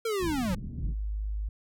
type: linear sweep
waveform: square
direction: down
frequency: 466.2 to 164.81 Hz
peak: -28 dBFS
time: 0.05-0.55 s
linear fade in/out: 5 ms
type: low-pass noise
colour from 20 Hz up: pink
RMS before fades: -36 dBFS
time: 0.19-0.95 s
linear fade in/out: 50 ms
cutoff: 230 Hz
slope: 24 dB/octave
type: tone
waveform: sine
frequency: 51.91 Hz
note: G#1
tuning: in tune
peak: -29 dBFS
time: 0.82-1.49 s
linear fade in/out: 5 ms
effects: none